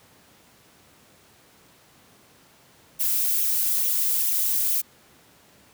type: noise with flanger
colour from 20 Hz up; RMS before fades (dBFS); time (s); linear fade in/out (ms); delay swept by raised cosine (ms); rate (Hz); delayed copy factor
violet; -23; 2.99-4.82; 20; 0.3 to 3.9; 2.3; +0.6
effects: pink hiss -55 dBFS RMS until 5.73 s + high-pass 100 Hz 12 dB/octave